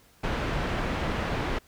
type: low-pass noise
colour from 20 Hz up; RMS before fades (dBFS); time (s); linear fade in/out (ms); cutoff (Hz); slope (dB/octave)
pink; -29; 0.23-1.59; 10; 2400; 12
effects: pink hiss -59 dBFS RMS until 1.67 s